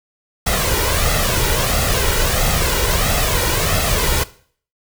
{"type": "noise with flanger", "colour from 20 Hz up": "pink", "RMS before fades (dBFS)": -17, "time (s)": [0.46, 4.24], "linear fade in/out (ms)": 10, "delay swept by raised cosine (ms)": [1.5, 2.11], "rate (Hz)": 1.5, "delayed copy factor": 0.6, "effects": ["noise-tail reverb RT60 0.5 s tail -18 dB re dry"]}